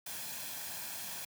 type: noise with comb filter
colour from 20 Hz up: white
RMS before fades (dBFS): -42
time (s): 0.06-1.25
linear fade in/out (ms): 5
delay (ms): 1.2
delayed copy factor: +0.5
effects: high-pass 100 Hz 12 dB/octave